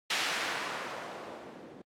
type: noise with low-pass filter sweep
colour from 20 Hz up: blue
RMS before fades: -37 dBFS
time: 0.1-1.82 s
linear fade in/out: 5 ms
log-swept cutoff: 3000 to 290 Hz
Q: 0.87
effects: high-pass 150 Hz 12 dB/octave + AAC 64 kbps